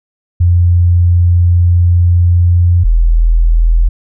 sine tone pair in turn, 87.5 / 41.29 Hz, F2 / E1, +4 / +4 cents, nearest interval octave + minor second, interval 1300 cents, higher first, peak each -5 dBFS, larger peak neither, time 0.4-2.84 / 2.84-3.89 s, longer first, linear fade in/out 10 ms, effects none

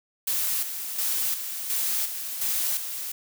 blue noise with tremolo, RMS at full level -26 dBFS, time 0.27-3.12 s, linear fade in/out 5 ms, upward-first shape square, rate 1.4 Hz, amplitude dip 55%, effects none

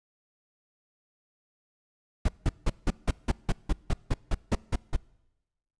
brown noise bursts, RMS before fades -23 dBFS, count 14, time 2.25-4.964 s, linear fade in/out 5 ms, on 36 ms, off 170 ms, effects noise-tail reverb RT60 1.0 s tail -24 dB re dry + resampled to 22050 Hz

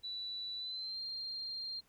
sine tone with pitch glide, 3956 to 4191 Hz, B7 to C8, +2 to +2 cents, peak -39 dBFS, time 0.03-1.81 s, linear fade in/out 20 ms, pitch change +100 cents, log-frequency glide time 0.57-1 s, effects pink hiss -71 dBFS RMS until 1.88 s

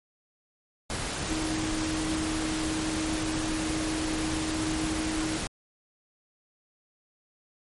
sine tone in noise, 314.8 Hz, D#4, 20 cents sharp, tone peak -29 dBFS, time 1.3-5.37 s, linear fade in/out 0 ms, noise pink, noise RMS -32 dBFS, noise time 0.9-5.47 s, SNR 0 dB, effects MP3 48 kbps

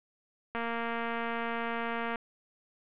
click train, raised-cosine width 0.5 ms, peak -20 dBFS, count 374, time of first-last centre 0.55-2.158 s, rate 232 Hz, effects resampled to 8000 Hz + 9-bit

